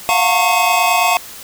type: tone cluster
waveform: square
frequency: 696 / 725 / 908 / 1101 / 2554 Hz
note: F5 / F#5 / A#5 / C#6 / D#7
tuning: -6 / -35 / -46 / -12 / +45 cents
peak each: -19 dBFS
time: 0.09-1.17 s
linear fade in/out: 0 ms
effects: white hiss -34 dBFS RMS until 1.43 s